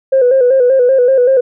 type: tone with vibrato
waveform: sine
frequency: 512 Hz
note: C5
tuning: 38 cents flat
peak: -5 dBFS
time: 0.12-1.41 s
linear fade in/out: 10 ms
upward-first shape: square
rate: 5.2 Hz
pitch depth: 69 cents each way
effects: tanh soft clip ceiling -2 dBFS